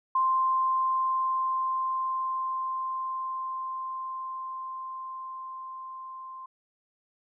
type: tone with level ramp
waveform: sine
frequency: 1046.5 Hz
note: C6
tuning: in tune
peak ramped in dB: -21 to -39 dBFS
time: 0.15-6.46 s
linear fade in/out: 5 ms
effects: none